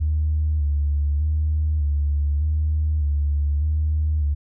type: tone with vibrato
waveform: sine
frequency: 74.6 Hz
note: D2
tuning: 28 cents sharp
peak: -17 dBFS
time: 0-4.35 s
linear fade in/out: 20 ms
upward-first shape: square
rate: 0.83 Hz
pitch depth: 46 cents each way
effects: tanh soft clip ceiling -13 dBFS